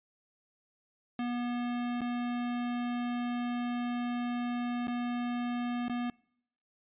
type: tone with dropouts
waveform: square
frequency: 242.3 Hz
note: B3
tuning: 33 cents flat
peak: -32 dBFS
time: 1.19-6.1 s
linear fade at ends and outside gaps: 2 ms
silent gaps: 2.008-2.015 / 4.872-4.88 / 5.883-5.896 s
effects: noise-tail reverb RT60 0.7 s tail -25 dB re dry + resampled to 8000 Hz